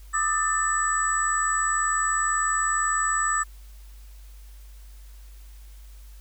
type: tone cluster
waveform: sine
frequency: 1198 / 1278 / 1774 / 7840 Hz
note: D6 / D#6 / A6 / B8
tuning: +34 / +46 / +14 / -14 cents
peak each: -27 dBFS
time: 0.13-3.44 s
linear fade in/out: 20 ms
effects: added 50 Hz sine -42 dBFS peak until 6.2 s + white hiss -57 dBFS RMS until 6.2 s